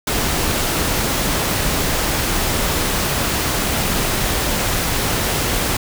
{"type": "noise", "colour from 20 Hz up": "pink", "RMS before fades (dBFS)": -19, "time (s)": [0.07, 5.77], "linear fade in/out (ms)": 5, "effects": []}